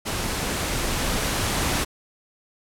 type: noise with level ramp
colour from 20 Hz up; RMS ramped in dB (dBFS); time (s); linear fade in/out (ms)
pink; -27 to -23; 0.05-1.85; 20
effects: low-pass 12000 Hz 12 dB/octave